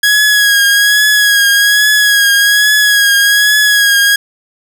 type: tone with vibrato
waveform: sawtooth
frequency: 1661.2 Hz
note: G#6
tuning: in tune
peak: -3 dBFS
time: 0.03-4.16 s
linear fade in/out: 5 ms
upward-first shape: triangle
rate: 1.2 Hz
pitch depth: 43 cents each way
effects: none